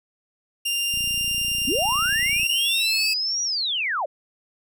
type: tone with pitch glide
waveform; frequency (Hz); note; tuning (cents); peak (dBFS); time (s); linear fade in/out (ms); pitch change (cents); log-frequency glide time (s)
sawtooth; 2794 to 2592; F7 to E7; 0 to -30; -19; 0.65-3.14; 10; -130; 2.64-2.99
type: click train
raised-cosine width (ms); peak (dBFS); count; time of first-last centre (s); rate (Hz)
5; -27; 45; 0.94-2.432; 29.5
type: linear two-way sweep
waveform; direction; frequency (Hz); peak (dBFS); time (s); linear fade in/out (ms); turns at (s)
sine; up then down; 210.9 to 5810 to 510; -22; 1.67-4.06; 10; 3.43
effects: none